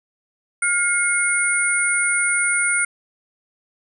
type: tone cluster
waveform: sine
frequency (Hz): 1422 / 2166 / 9300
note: F6 / C#7 / D9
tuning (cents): +31 / -41 / -18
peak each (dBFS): -21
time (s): 0.62-2.85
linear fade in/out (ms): 5
effects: none